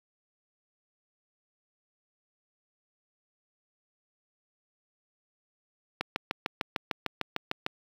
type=click train; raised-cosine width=0.3 ms; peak=-12 dBFS; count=12; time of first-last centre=6.01-7.664 s; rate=6.65 Hz; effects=high-pass 100 Hz 12 dB/octave + 7-bit